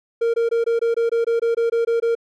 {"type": "tone bursts", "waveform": "triangle", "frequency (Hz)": 463.7, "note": "A#4", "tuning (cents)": -9, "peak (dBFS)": -14, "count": 13, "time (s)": [0.21, 2.152], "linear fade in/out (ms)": 10, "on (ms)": 130, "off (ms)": 21, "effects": []}